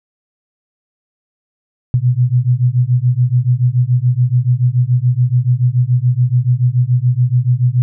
sine beating tone pair, 120.7 / 127.7 Hz, B2 / C3, -39 / -42 cents, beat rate 7 Hz, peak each -13 dBFS, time 1.94-7.82 s, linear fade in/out 0 ms, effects none

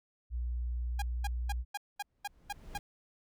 sine tone, 60.1 Hz, B1, 46 cents flat, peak -32 dBFS, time 0.3-1.65 s, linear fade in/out 50 ms
sawtooth tone bursts, 814 Hz, G#5, 35 cents flat, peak -31 dBFS, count 8, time 0.99-2.778 s, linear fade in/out 5 ms, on 31 ms, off 220 ms
brown noise with exponential growth, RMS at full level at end -43 dBFS, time 1.96-2.79 s, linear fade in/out 1 ms, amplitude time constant 180 ms
effects none

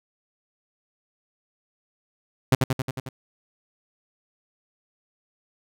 sawtooth tone with echo, 130.81 Hz, C3, in tune, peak -10 dBFS, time 2.52-2.55 s, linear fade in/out 5 ms, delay 90 ms, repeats 6, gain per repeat -3 dB, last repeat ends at 3.09 s, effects none

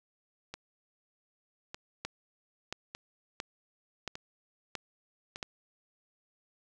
two click trains, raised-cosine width 0.2 ms, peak -23 / -18 dBFS, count 5 / 6, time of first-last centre 0.54-5.359 / 2.05-5.428 s, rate 0.83 / 1.48 Hz, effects none

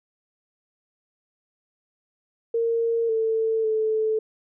sine tone with pitch steps, 460.8 / 445.8 / 437.1 Hz, A#4 / A4 / A4, -20 / +23 / -11 cents, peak -20 dBFS, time 2.54-4.19 s, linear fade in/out 5 ms, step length 550 ms, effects none

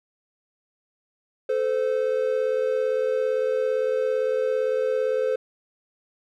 triangle tone pair together, 438.1 / 515.8 Hz, A4 / C5, -7 / -25 cents, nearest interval minor third, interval 282 cents, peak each -23 / -21 dBFS, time 1.49-5.36 s, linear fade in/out 5 ms, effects none

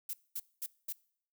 violet noise bursts, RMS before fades -38 dBFS, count 4, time 0.09-0.926 s, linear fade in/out 5 ms, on 44 ms, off 220 ms, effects noise-tail reverb RT60 0.6 s tail -23 dB re dry

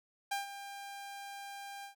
sawtooth tone with ADSR envelope, 798 Hz, G5, 31 cents sharp, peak -28 dBFS, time 0.31-1.95 s, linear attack 9 ms, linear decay 140 ms, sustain -12 dB, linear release 110 ms, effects none

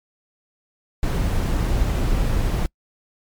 brown noise, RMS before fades -20 dBFS, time 1.03-2.66 s, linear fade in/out 0 ms, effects noise-tail reverb RT60 0.1 s tail -26 dB re dry + MP3 96 kbps

